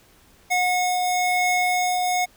square tone pair together, 726 / 2179 Hz, F#5 / C#7, -33 / -30 cents, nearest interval octave + perfect fifth, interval 1903 cents, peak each -21 / -26 dBFS, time 0.5-2.26 s, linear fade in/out 20 ms, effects pink hiss -55 dBFS RMS until 2.36 s

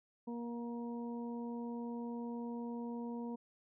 harmonic tone, 236.4 Hz, A#3, 24 cents sharp, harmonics 1 / 2 / 3 / 4, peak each -40 / -47 / -56 / -51 dBFS, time 0.27-3.36 s, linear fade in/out 10 ms, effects none

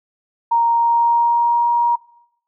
sine tone with pitch glide, 932.3 to 947.5 Hz, A#5 to A#5, 0 to +28 cents, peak -12 dBFS, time 0.51-1.96 s, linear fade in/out 10 ms, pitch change +28 cents, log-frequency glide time 0.71-1.71 s, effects noise-tail reverb RT60 0.8 s tail -22 dB re dry

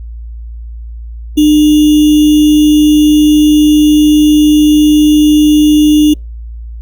sine tone with sample-and-hold, 301.2 Hz, D4, 44 cents sharp, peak -3 dBFS, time 1.37-6.14 s, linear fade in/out 10 ms, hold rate 3150 Hz, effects added 57 Hz sine -22 dBFS peak until 6.81 s + Opus 48 kbps

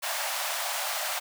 pink high-pass noise, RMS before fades -31 dBFS, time 0.02-1.2 s, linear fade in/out 20 ms, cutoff 570 Hz, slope 96 dB/octave, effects none

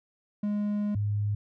triangle / sine tone pair in turn, 207.1 / 103.55 Hz, G#3 / G#2, -5 / -5 cents, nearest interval octave, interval 1200 cents, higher first, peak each -24 / -25 dBFS, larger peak first, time 0.43-0.95 / 0.95-1.35 s, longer first, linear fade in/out 5 ms, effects none

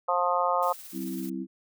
harmonic tone, 177.2 Hz, F3, 25 cents sharp, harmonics 3 / 4 / 5 / 6 / 7, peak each -29 / -29 / -29 / -29 / -29 dBFS, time 0.08-0.73 s, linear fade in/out 10 ms
blue noise with tremolo, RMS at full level -43 dBFS, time 0.62-1.3 s, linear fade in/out 10 ms, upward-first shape sine, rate 18 Hz, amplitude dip 35%
sine chord, C major, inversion second, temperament equal with one note detuned, 191.08 / 261.6 / 329.6 Hz, G3 / C4 / E4, -44 / 0 / 0 cents, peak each -35 dBFS, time 0.92-1.47 s, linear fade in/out 50 ms
effects none

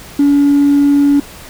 sine tone with hard clipping, 284.7 Hz, C#4, 46 cents sharp, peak -7 dBFS, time 0.19-1.2 s, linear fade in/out 5 ms, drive 1 dB, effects pink hiss -34 dBFS RMS until 1.49 s

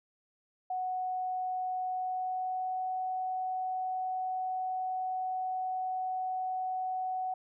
sine tone with pitch glide, 740 to 745.1 Hz, F#5 to F#5, 0 to +12 cents, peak -31 dBFS, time 0.7-7.34 s, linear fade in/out 5 ms, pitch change +12 cents, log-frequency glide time 1.89-2.9 s, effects none

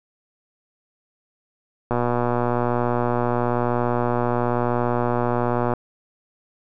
click train, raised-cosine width 1 ms, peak -8 dBFS, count 464, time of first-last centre 1.91-5.736 s, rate 121 Hz, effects none

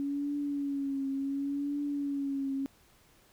sine tone with vibrato, 280 Hz, C#4, 18 cents sharp, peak -30 dBFS, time 0-2.66 s, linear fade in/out 0 ms, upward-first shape triangle, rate 0.69 Hz, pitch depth 58 cents each way, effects pink hiss -63 dBFS RMS until 3.32 s

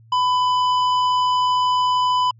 sine tone with hard clipping, 1000 Hz, B5, 21 cents sharp, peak -17 dBFS, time 0.12-2.31 s, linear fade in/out 5 ms, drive 9 dB, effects added 113 Hz sine -46 dBFS peak until 2.39 s + MP3 32 kbps

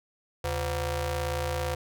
sawtooth ring-modulated tone, 215.3 Hz, A3, 37 cents flat, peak -21 dBFS, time 0.44-1.75 s, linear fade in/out 5 ms, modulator 294 Hz, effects none

